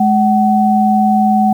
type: tone pair together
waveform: sine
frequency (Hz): 211.3 / 753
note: G#3 / F#5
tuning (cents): +30 / +30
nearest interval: octave + minor seventh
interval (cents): 2200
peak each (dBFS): -11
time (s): 0-1.53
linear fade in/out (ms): 5
effects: 7-bit